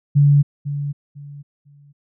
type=tone with echo; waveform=sine; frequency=143.5 Hz; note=D3; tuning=40 cents flat; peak=-9 dBFS; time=0.15-0.43 s; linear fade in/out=20 ms; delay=500 ms; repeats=3; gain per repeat=-12 dB; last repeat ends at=1.93 s; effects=none